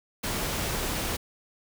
pink noise, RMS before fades -30 dBFS, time 0.23-1.17 s, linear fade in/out 10 ms, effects none

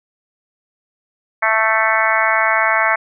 harmonic tone, 220.7 Hz, A3, 5 cents sharp, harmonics 3 / 4 / 5 / 6 / 7 / 8 / 9 / 10, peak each -21 / -21 / -21 / -21 / -21 / -21 / -21 / -21 dBFS, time 1.42-2.96 s, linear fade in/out 10 ms, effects none

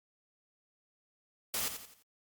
white noise with echo, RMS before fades -34 dBFS, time 1.54-1.68 s, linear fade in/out 0 ms, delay 86 ms, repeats 4, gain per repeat -8 dB, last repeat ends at 2.024 s, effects Opus 48 kbps

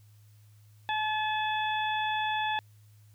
harmonic tone, 860 Hz, A5, 40 cents flat, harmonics 1 / 2 / 3 / 4, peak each -29 / -34 / -38 / -37 dBFS, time 0.89-2.59 s, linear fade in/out 0 ms, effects added 105 Hz sine -54 dBFS peak until 3.14 s + white hiss -68 dBFS RMS until 3.14 s

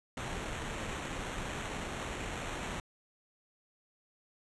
pink noise with sample-and-hold, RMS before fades -39 dBFS, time 0.17-2.8 s, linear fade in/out 2 ms, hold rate 4900 Hz, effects resampled to 24000 Hz

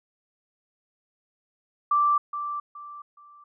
sine tone with echo, 1172 Hz, D6, 4 cents flat, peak -18 dBFS, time 1.91-2.18 s, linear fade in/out 5 ms, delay 420 ms, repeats 3, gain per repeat -10 dB, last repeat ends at 3.44 s, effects none

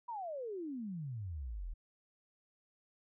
sine exponential sweep, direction down, 987.8 to 36.71 Hz, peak -39 dBFS, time 0.08-1.74 s, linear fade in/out 10 ms, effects none

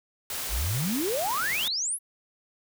white noise, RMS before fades -33 dBFS, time 0.3-1.68 s, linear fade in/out 2 ms
sine exponential sweep, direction up, 45.7 to 11680 Hz, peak -26 dBFS, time 0.49-1.99 s, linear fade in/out 50 ms
effects none

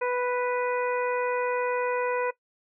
harmonic tone, 493.9 Hz, B4, in tune, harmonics 1 / 2 / 3 / 4 / 5, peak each -26 / -31 / -35 / -38 / -37 dBFS, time 0.01-2.31 s, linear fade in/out 10 ms, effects noise-tail reverb RT60 0.1 s tail -19 dB re dry

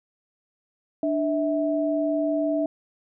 sine tone pair together, 296.3 / 649.2 Hz, D4 / E5, +15 / -27 cents, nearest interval octave + major second, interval 1358 cents, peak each -24 dBFS, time 1.03-2.66 s, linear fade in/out 2 ms, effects none

